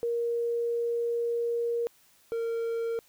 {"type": "tone pair in turn", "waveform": ["sine", "triangle"], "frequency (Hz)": [470, 460.6], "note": ["A#4", "A#4"], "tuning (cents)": [14, -21], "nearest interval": "unison", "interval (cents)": 35, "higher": "first", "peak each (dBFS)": -26, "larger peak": "neither", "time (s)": [[0.03, 1.87], [2.32, 2.99]], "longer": "first", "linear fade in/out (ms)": 0, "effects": ["white hiss -62 dBFS RMS until 3.08 s"]}